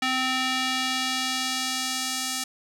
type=tone with band-pass filter sweep; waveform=square; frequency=259 Hz; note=C4; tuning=17 cents flat; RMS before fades=-27 dBFS; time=0.02-2.44 s; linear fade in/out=5 ms; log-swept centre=2600 to 7000 Hz; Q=0.9; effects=none